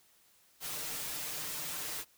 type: noise with comb filter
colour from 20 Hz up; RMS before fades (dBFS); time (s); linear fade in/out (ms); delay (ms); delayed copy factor
white; -39; 0.6-2.05; 50; 6.6; +0.85
effects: white hiss -66 dBFS RMS until 2.17 s

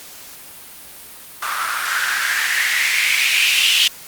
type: noise with band-pass filter sweep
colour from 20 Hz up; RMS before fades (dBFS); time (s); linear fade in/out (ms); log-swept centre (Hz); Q
blue; -18; 1.42-3.88; 5; 1200 to 3000; 5
effects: white hiss -38 dBFS RMS until 4.07 s + Opus 48 kbps

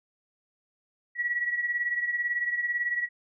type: beating tone pair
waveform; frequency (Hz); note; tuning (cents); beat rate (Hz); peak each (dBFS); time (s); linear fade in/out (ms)
sine; 1926 / 1944; B6 / B6; -44 / -28; 18; -27 / -33; 1.15-3.09; 50
effects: none

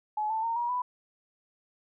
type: tone with pitch steps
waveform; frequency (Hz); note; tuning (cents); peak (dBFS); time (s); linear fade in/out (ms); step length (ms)
sine; 851 / 884.1 / 918.4 / 954.1 / 991.2; G#5 / A5 / A#5 / A#5 / B5; +42 / +8 / -26 / +40 / +6; -27; 0.17-0.82; 5; 130
effects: none

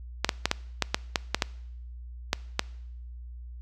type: clicks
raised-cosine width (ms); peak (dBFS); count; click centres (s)
0.2; -5; 11; 0.246 / 0.292 / 0.456 / 0.514 / 0.823 / 0.945 / 1.158 / 1.346 / 1.422 / 2.331 / 2.594
effects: noise-tail reverb RT60 0.8 s tail -22 dB re dry + added 60 Hz sine -39 dBFS peak until 3.61 s

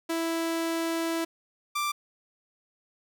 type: tone pair in turn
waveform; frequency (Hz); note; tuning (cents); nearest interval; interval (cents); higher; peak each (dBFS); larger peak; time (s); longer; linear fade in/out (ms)
sawtooth; 330 / 1178.1; E4 / D6; +2 / +5; octave + minor seventh; 2203; second; -23; neither; 0.09-1.25 / 1.75-1.92; first; 10
effects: none

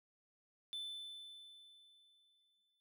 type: tone with exponential decay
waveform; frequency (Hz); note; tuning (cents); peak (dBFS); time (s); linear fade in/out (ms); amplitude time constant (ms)
triangle; 3520; A7; 0; -39; 0.73-2.8; 0; 450
effects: none

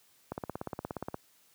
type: click train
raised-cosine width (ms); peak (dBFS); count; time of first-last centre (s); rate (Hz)
1; -21; 15; 0.32-1.144; 17
effects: white hiss -65 dBFS RMS until 1.54 s + high-pass 80 Hz 12 dB/octave

